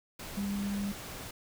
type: tone in noise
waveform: sine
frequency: 200.9 Hz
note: G3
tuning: 43 cents sharp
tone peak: -31 dBFS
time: 0.37-0.92 s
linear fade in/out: 5 ms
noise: pink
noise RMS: -43 dBFS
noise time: 0.19-1.31 s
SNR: +9 dB
effects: none